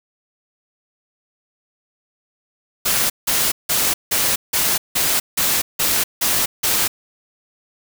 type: noise bursts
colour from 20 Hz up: white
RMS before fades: -18 dBFS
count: 10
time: 2.85-6.88 s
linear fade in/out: 10 ms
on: 250 ms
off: 170 ms
effects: none